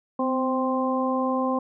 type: harmonic tone with a mistuned harmonic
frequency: 261.6 Hz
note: C4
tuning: in tune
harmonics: 1 / 2 / 3 / 4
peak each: -25 / -27 / -31 / -28 dBFS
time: 0.19-1.59 s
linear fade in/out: 5 ms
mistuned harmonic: 1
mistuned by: -31 cents
effects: none